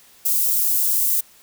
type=high-pass noise; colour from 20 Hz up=white; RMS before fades=-19 dBFS; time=0.25-1.21 s; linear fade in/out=10 ms; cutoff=11000 Hz; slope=12 dB/octave; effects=white hiss -51 dBFS RMS until 1.42 s

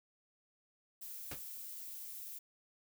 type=noise; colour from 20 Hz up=violet; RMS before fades=-47 dBFS; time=1.01-2.39 s; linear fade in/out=10 ms
type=noise with exponential decay; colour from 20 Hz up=pink; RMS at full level=-39 dBFS; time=1.31-1.43 s; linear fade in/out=5 ms; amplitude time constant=25 ms
effects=none

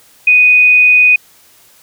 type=tone; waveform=sine; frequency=2487 Hz; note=D#7; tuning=1 cent flat; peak=-4 dBFS; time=0.27-1.16 s; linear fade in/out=5 ms; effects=white hiss -46 dBFS RMS until 1.82 s

